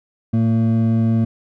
triangle tone pair together, 113.2 / 226.4 Hz, A2 / A3, +50 / +50 cents, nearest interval octave, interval 1200 cents, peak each -13 dBFS, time 0.33-1.25 s, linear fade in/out 10 ms, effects tanh soft clip ceiling -9 dBFS

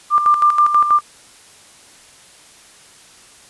sine tone with tremolo, 1191 Hz, D6, 24 cents sharp, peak -8 dBFS, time 0.1-1.01 s, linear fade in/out 50 ms, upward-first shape square, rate 6.2 Hz, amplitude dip 60%, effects white hiss -45 dBFS RMS until 3.49 s + resampled to 24000 Hz

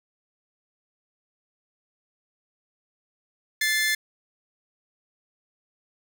sawtooth tone pair together, 1746.8 / 2093 Hz, A6 / C7, -13 / 0 cents, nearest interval minor third, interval 313 cents, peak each -20 / -22 dBFS, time 3.61-3.95 s, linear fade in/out 5 ms, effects none

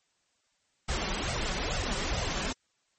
pink noise with flanger, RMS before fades -31 dBFS, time 0.88-2.53 s, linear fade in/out 10 ms, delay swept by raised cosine 1.4 to 5.4 ms, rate 2.3 Hz, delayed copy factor +0.75, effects white hiss -73 dBFS RMS until 2.98 s + MP3 32 kbps

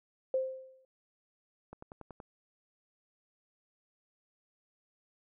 sine tone with exponential decay, 523.3 Hz, C5, in tune, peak -25 dBFS, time 0.34-0.85 s, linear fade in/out 2 ms, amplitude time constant 110 ms
click train, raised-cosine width 1 ms, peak -32 dBFS, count 6, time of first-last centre 1.73-2.202 s, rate 10.6 Hz
effects none

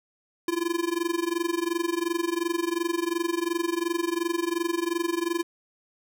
square tone with amplitude modulation, 340.6 Hz, F4, 43 cents flat, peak -22 dBFS, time 0.48-5.43 s, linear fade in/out 2 ms, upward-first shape sine, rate 22.8 Hz, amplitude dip 90%, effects none

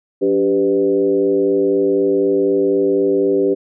sine tone with frequency modulation, 392 Hz, G4, in tune, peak -12 dBFS, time 0.21-3.55 s, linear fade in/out 20 ms, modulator 104 Hz, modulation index 1, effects none

